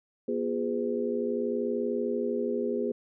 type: tone cluster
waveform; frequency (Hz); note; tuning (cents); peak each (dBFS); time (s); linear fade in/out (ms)
sine; 241 / 352.8 / 413.3 / 506; B3 / F4 / G#4 / B4; -42 / +18 / -8 / +42; -32 / -35 / -30 / -34; 0.28-2.92; 5
effects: none